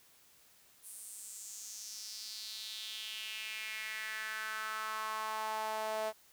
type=tone with high-pass filter sweep; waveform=sawtooth; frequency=217.6 Hz; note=A3; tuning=19 cents flat; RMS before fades=-41 dBFS; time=0.82-6.13 s; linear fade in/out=50 ms; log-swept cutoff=10000 to 640 Hz; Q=3.7; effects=white hiss -64 dBFS RMS until 6.32 s